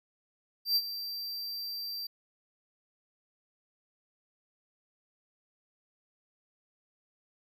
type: tone with ADSR envelope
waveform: square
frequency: 4699 Hz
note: D8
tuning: in tune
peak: -23 dBFS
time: 0.65-2.07 s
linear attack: 110 ms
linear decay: 49 ms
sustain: -13 dB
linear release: 6 ms
effects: none

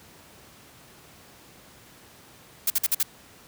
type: noise bursts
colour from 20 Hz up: blue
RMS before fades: -22 dBFS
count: 5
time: 2.67-3.03 s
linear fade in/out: 5 ms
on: 32 ms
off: 50 ms
effects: pink hiss -51 dBFS RMS until 3.47 s + high-pass 80 Hz 12 dB/octave

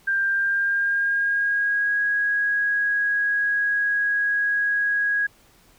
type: tone with pitch glide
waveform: sine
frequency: 1588 to 1653.5 Hz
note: G6 to G#6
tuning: +22 to -8 cents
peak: -19 dBFS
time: 0.07-5.27 s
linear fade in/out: 10 ms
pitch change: +70 cents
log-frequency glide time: 0.29-2 s
effects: pink hiss -56 dBFS RMS until 5.78 s

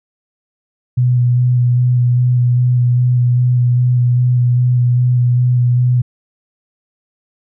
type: tone with vibrato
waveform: sine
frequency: 123.47 Hz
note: B2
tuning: in tune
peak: -9 dBFS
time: 0.97-6.02 s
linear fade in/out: 10 ms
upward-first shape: square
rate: 2.5 Hz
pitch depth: 13 cents each way
effects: none

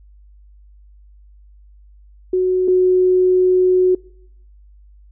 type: tone pair in turn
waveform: sine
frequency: 369 / 367.6 Hz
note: F#4 / F#4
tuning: -5 / -11 cents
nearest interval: unison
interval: 6 cents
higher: first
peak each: -13 / -10 dBFS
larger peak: second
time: 2.33-2.68 / 2.68-3.95 s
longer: second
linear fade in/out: 5 ms
effects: noise-tail reverb RT60 0.8 s tail -24 dB re dry + added 50 Hz sine -43 dBFS peak until 5.11 s

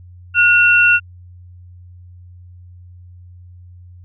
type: tone pair together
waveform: sine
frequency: 1441 / 2720 Hz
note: F#6 / F7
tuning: -46 / -46 cents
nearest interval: major seventh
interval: 1100 cents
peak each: -11 dBFS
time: 0.34-1 s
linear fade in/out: 50 ms
effects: added 89 Hz sine -37 dBFS peak until 4.04 s

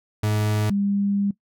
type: tone pair in turn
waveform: 40% pulse / sine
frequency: 106.2 / 200.5 Hz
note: G#2 / G3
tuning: +39 / +39 cents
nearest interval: major seventh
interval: 1100 cents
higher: second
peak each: -19 / -19 dBFS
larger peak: neither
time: 0.23-0.7 / 0.7-1.31 s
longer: second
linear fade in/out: 5 ms
effects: noise-tail reverb RT60 0.1 s tail -19 dB re dry

